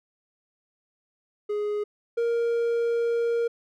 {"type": "tone pair in turn", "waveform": "triangle", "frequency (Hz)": [416.6, 467.6], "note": ["G#4", "A#4"], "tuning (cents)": [5, 5], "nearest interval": "major second", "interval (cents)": 200, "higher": "second", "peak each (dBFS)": [-23, -20], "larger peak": "second", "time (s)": [[1.49, 1.84], [2.17, 3.48]], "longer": "second", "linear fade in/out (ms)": 10, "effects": []}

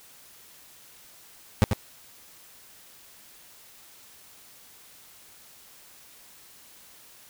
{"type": "tone with echo", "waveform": "30% pulse", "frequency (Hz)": 103.5, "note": "G#2", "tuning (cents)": -5, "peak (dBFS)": -12, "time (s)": [1.62, 1.64], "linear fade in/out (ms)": 0, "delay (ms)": 92, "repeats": 1, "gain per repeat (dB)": -6, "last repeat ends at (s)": 1.732, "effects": ["white hiss -52 dBFS RMS until 7.29 s"]}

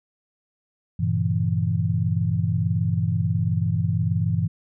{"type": "chord", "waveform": "sine", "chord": "G diminished seventh", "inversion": "none", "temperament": "equal", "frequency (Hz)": [98, 116.54, 138.59, 164.81], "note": ["G2", "Bb2", "Db3", "Fb3"], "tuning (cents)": [0, 0, 0, 0], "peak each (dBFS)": [-24, -25, -30, -24], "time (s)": [0.99, 4.48], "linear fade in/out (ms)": 10, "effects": []}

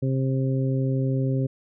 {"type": "harmonic tone", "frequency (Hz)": 132.7, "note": "C3", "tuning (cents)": 25, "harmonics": [1, 2, 3, 4], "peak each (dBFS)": [-22, -28, -32, -34], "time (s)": [0.02, 1.47], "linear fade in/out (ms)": 10, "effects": []}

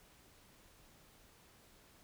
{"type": "silence", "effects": ["pink hiss -64 dBFS RMS until 2.03 s"]}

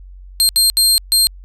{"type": "tone bursts at uneven times", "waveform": "25% pulse", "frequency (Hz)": 4200, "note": "C8", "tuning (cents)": 6, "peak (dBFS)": -5, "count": 4, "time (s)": [[0.4, 0.49], [0.56, 0.7], [0.77, 0.98], [1.12, 1.27]], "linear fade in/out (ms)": 0, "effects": ["added 46 Hz sine -34 dBFS peak until 1.44 s"]}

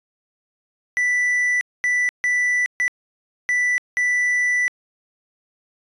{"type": "tone bursts at uneven times", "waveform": "triangle", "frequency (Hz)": 1975.5, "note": "B6", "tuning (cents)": 0, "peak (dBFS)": -15, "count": 6, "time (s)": [[0.97, 1.61], [1.84, 2.09], [2.24, 2.66], [2.8, 2.88], [3.49, 3.78], [3.97, 4.68]], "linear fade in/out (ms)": 0, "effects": ["resampled to 24000 Hz"]}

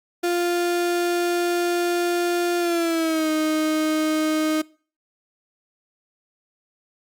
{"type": "tone with pitch glide", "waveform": "35% pulse", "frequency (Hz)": [349.2, 311.1], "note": ["F4", "D#4"], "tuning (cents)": [0, 0], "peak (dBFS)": -18, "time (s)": [0.23, 4.62], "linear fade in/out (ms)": 10, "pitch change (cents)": -200, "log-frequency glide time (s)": [2.59, 3.3], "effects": ["noise-tail reverb RT60 0.4 s tail -23 dB re dry", "Opus 48 kbps"]}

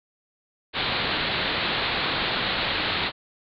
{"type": "low-pass noise", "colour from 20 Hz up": "white", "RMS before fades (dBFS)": -26, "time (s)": [0.73, 3.12], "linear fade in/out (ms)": 50, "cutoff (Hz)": 4300, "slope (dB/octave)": 96, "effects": []}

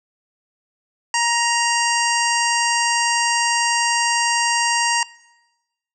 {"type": "harmonic tone with a mistuned harmonic", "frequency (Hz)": 940, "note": "A#5", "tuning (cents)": 14, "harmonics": [1, 2, 3, 5, 6, 7, 8, 9], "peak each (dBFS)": [-20, -23, -25, -27, -28, -28, -29, -30], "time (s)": [1.14, 5.03], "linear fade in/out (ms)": 2, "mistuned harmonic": 3, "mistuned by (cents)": -18, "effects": ["noise-tail reverb RT60 1.0 s tail -21 dB re dry"]}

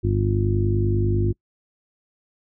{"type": "harmonic tone with a mistuned harmonic", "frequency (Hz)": 50.2, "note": "G1", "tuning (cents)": 42, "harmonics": [1, 2, 3, 4, 5, 6, 7], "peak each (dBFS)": [-26, -20, -31, -32, -31, -37, -25], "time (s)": [0.03, 1.33], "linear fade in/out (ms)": 20, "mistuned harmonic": 1, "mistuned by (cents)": -16, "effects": ["noise-tail reverb RT60 0.1 s tail -25 dB re dry"]}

